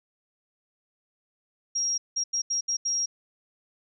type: tone bursts at uneven times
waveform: sine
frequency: 5620 Hz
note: F8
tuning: 10 cents sharp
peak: -24 dBFS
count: 6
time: 1.75-1.98 / 2.16-2.24 / 2.33-2.42 / 2.5-2.61 / 2.68-2.77 / 2.85-3.06 s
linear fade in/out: 10 ms
effects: none